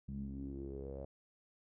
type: tone with low-pass filter sweep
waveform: sawtooth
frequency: 68 Hz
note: C#2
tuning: 33 cents flat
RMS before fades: -44 dBFS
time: 0.08-1.05 s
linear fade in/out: 5 ms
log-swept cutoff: 180 to 580 Hz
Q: 6.9
effects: none